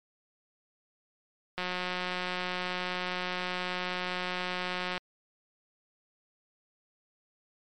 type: click train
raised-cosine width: 0.3 ms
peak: -17 dBFS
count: 616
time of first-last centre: 1.58-4.978 s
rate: 181 Hz
effects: MP3 64 kbps